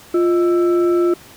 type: tone with frequency modulation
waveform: sine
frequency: 349.2 Hz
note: F4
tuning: in tune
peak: -12 dBFS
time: 0.14-1.14 s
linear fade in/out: 5 ms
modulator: 974 Hz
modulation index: 0.36
effects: pink hiss -42 dBFS RMS until 1.36 s + high-pass 80 Hz 12 dB/octave